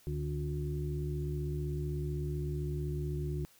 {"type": "harmonic tone with a mistuned harmonic", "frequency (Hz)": 71.8, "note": "D2", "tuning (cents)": -39, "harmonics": [1, 2, 4, 5], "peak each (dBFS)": [-37, -35, -48, -41], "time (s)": [0.07, 3.45], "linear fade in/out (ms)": 0, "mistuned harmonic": 2, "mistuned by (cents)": 47, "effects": ["white hiss -63 dBFS RMS until 3.59 s"]}